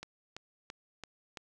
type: click train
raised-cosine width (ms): 0.2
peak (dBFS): -25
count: 5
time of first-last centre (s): 0.03-1.372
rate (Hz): 2.98
effects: none